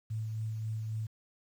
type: tone with tremolo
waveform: sine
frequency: 109.9 Hz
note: A2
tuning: 2 cents flat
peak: -32 dBFS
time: 0.1-1.07 s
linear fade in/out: 10 ms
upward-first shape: sine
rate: 3.7 Hz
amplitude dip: 25%
effects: 10-bit